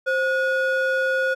triangle ring-modulated tone, 987.8 Hz, B5, in tune, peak -14 dBFS, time 0.06-1.35 s, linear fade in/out 20 ms, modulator 462 Hz, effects none

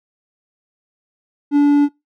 triangle tone, 288.7 Hz, D4, 30 cents flat, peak -7 dBFS, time 1.51-1.89 s, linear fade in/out 50 ms, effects noise-tail reverb RT60 0.2 s tail -22 dB re dry

